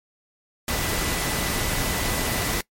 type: tone in noise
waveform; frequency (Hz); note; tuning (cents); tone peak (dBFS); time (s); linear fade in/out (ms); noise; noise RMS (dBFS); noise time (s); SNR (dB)
sine; 1988; B6; +11; -35; 0.68-2.61; 2; pink; -25; 0.68-2.61; -13
effects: noise-tail reverb RT60 0.1 s tail -22 dB re dry + MP3 64 kbps